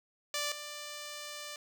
5% pulse tone pair in turn, 587.3 / 591.4 Hz, D5 / D5, 0 / +12 cents, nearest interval unison, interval 12 cents, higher second, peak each -21 / -30 dBFS, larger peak first, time 0.34-0.52 / 0.52-1.56 s, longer second, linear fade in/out 2 ms, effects none

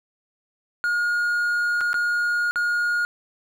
triangle tone with dropouts, 1431 Hz, F6, 42 cents sharp, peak -18 dBFS, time 0.84-3.05 s, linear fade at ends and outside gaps 0 ms, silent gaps 1.808-1.812 / 1.931-1.942 / 2.51-2.558 s, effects none

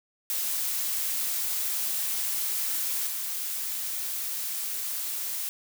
blue noise with level steps, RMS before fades -29 / -32 dBFS, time 0.3-5.49 s, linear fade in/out 0 ms, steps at 3.07 s, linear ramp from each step 2 ms, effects none

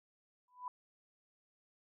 sine tone with exponential growth, 994 Hz, B5, 11 cents sharp, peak -36 dBFS, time 0.48-0.68 s, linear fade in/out 2 ms, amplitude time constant 43 ms, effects none

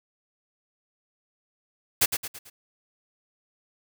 white noise with echo, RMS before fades -20 dBFS, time 2.01-2.06 s, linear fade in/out 10 ms, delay 110 ms, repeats 4, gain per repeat -7 dB, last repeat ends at 2.5 s, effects none

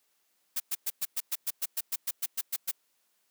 blue noise bursts, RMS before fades -30 dBFS, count 15, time 0.56-2.715 s, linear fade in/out 10 ms, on 41 ms, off 110 ms, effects white hiss -73 dBFS RMS until 3.3 s + high-pass 200 Hz 12 dB/octave

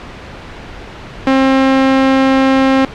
sawtooth tone, 266.6 Hz, C4, 33 cents sharp, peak -4 dBFS, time 1.27-2.85 s, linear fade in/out 2 ms, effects pink hiss -30 dBFS RMS until 2.94 s + low-pass 3000 Hz 12 dB/octave

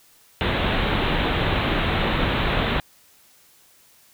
pink low-pass noise, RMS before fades -22 dBFS, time 0.41-2.8 s, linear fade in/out 0 ms, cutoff 3900 Hz, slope 96 dB/octave, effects white hiss -55 dBFS RMS until 4.13 s

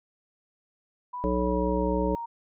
sine tone with pitch glide, 988 to 932.5 Hz, B5 to A#5, 0 to 0 cents, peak -32 dBFS, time 1.13-2.26 s, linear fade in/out 10 ms, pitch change -100 cents, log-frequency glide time 1.29-1.94 s
harmonic tone, 61.7 Hz, B1, 1 cent flat, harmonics 1 / 3 / 5 / 7 / 9, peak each -30 / -30 / -30 / -30 / -30 dBFS, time 1.24-2.15 s, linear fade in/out 0 ms
effects none

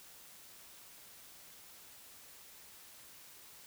silence, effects white hiss -56 dBFS RMS until 3.66 s

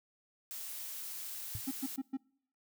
blue noise, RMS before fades -43 dBFS, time 0.51-1.96 s, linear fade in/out 0 ms
sine tone with exponential decay, 106.8 Hz, G#2, 49 cents sharp, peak -33 dBFS, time 1.55-1.63 s, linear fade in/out 0 ms, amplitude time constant 16 ms
triangle tone bursts, 267.1 Hz, C4, 36 cents sharp, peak -31 dBFS, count 4, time 1.67-2.172 s, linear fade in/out 10 ms, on 43 ms, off 110 ms
effects noise-tail reverb RT60 0.6 s tail -24 dB re dry

